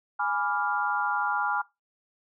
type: chord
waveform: sine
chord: G# diminished seventh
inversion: none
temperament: equal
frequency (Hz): 830.6 / 987.8 / 1174.7 / 1396.9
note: G#5 / B5 / D6 / F6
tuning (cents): 0 / 0 / 0 / 0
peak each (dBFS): -29 / -32 / -33 / -29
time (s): 0.19-1.62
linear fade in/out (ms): 10
effects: noise-tail reverb RT60 0.2 s tail -19 dB re dry